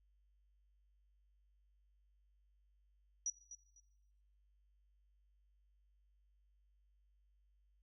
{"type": "tone with echo", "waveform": "sine", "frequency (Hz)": 5820, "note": "F#8", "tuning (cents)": -29, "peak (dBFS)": -35, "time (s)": [3.26, 3.3], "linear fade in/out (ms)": 2, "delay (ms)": 250, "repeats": 2, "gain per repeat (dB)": -13, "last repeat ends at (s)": 3.8, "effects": ["noise-tail reverb RT60 1.0 s tail -18 dB re dry", "added 50 Hz sine -70 dBFS peak until 7.82 s"]}